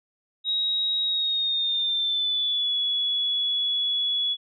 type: tone with pitch glide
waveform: sine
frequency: 3803 to 3388 Hz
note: A#7 to G#7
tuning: +34 to +34 cents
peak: -22 dBFS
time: 0.44-4.37 s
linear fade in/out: 50 ms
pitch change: -200 cents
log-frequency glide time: 1.04-2.76 s
effects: none